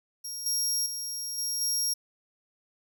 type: tone with level steps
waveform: 25% pulse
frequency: 5600 Hz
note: F8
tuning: 4 cents sharp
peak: -30 / -21 / -28 / -24 / -21 dBFS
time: 0.24-1.94 s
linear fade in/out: 10 ms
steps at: 0.46 / 0.86 / 1.38 / 1.61 s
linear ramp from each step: 2 ms
effects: none